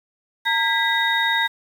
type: tone cluster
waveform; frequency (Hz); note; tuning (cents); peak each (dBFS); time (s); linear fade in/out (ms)
sine; 917 / 1619 / 1972 / 3740; A#5 / G#6 / B6 / A#7; -29 / -45 / -3 / +5; -23; 0.45-1.48; 20
effects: 7-bit